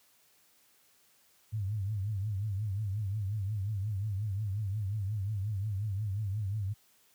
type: tone with vibrato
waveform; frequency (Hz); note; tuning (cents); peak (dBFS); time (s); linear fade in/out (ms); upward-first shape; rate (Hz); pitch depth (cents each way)
sine; 102; G#2; -31; -30; 1.52-6.74; 20; triangle; 5.6; 160
effects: white hiss -66 dBFS RMS until 7.14 s + high-pass 60 Hz 12 dB/octave